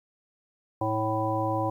harmonic tone with a mistuned harmonic, 110 Hz, A2, in tune, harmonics 1 / 3 / 5 / 7 / 9, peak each -31 / -31 / -31 / -31 / -31 dBFS, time 0.81-1.7 s, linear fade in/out 5 ms, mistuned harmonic 3, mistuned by -35 cents, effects 10-bit

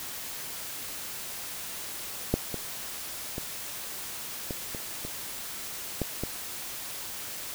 clicks, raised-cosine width 2 ms, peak -9 / -19 / -20 / -19 / -23 / -23 / -14 / -16 dBFS, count 8, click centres 2.34 / 2.543 / 3.381 / 4.508 / 4.748 / 5.05 / 6.017 / 6.236 s, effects white hiss -38 dBFS RMS until 7.54 s

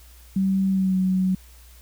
sine tone with pitch glide, 192.3 to 186.83 Hz, G3 to F#3, -33 to +17 cents, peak -18 dBFS, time 0.36-1.35 s, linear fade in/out 5 ms, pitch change -50 cents, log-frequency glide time 0.69-0.97 s, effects added 60 Hz sine -46 dBFS peak until 1.81 s + white hiss -53 dBFS RMS until 1.81 s

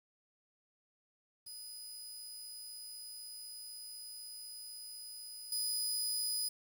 20% pulse tone with level steps, 4978 Hz, D#8, in tune, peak -40 / -28 dBFS, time 1.46-6.49 s, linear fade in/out 10 ms, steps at 5.52 s, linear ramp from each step 2 ms, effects 10-bit

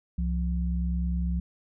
sine tone pair together, 65.41 / 174.62 Hz, C2 / F3, 0 / 0 cents, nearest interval octave + perfect fourth, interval 1700 cents, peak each -26 / -30 dBFS, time 0.18-1.4 s, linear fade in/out 5 ms, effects none

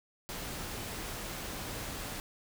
pink noise, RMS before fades -40 dBFS, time 0.29-2.2 s, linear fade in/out 0 ms, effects none

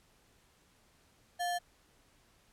sine tone with sample-and-hold, 705 Hz, F5, 16 cents sharp, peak -31 dBFS, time 1.39-1.59 s, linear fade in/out 20 ms, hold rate 2450 Hz, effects pink hiss -67 dBFS RMS until 2.52 s + low-pass 12000 Hz 12 dB/octave

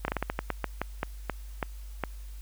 slowing click train, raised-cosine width 0.5 ms, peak -13 dBFS, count 14, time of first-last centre 0.05-2.037 s, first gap 31 ms, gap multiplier 1.24, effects added 50 Hz sine -39 dBFS peak until 2.41 s + white hiss -57 dBFS RMS until 2.41 s

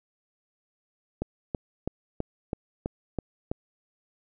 click train, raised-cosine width 2 ms, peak -15 dBFS, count 8, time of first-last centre 1.22-3.515 s, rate 3.05 Hz, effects none

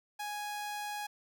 sawtooth tone, 830.6 Hz, G#5, in tune, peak -33 dBFS, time 0.19-1.07 s, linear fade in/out 10 ms, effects none

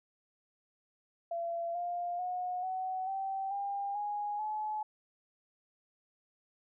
sine tone with pitch steps, 679 / 701.7 / 725.2 / 749.5 / 774.6 / 800.5 / 827.3 / 855 Hz, F5 / F5 / F#5 / F#5 / G5 / G5 / G#5 / A5, -49 / +8 / -35 / +22 / -21 / +36 / -7 / -50 cents, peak -33 dBFS, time 1.31-4.83 s, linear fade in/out 5 ms, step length 440 ms, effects none

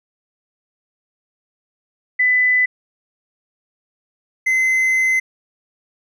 sine / triangle tone pair in turn, 2000 / 2053 Hz, B6 / C7, +21 / -33 cents, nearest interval unison, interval 46 cents, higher second, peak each -12 dBFS, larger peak neither, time 2.19-2.66 / 4.46-5.2 s, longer second, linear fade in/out 10 ms, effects none

